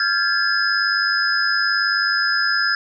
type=tone cluster; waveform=sine; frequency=1383 / 1611 / 1710 / 5060 Hz; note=F6 / G6 / A6 / D#8; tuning=-17 / +47 / -50 / +28 cents; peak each=-22 dBFS; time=0-2.75 s; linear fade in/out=2 ms; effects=none